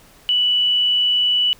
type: tone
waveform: sine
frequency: 2960 Hz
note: F#7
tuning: in tune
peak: -14 dBFS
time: 0.29-1.53 s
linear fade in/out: 0 ms
effects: pink hiss -49 dBFS RMS until 1.59 s